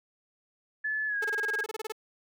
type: tone with pitch glide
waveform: sine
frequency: 1727 to 1633.8 Hz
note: A6 to G#6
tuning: -33 to -29 cents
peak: -28 dBFS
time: 0.84-1.64 s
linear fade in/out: 10 ms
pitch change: -96 cents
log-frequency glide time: 1.07-1.18 s
type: tone bursts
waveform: sawtooth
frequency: 434.7 Hz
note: A4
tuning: 21 cents flat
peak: -29 dBFS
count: 14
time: 1.22-1.922 s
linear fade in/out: 5 ms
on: 26 ms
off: 26 ms
effects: none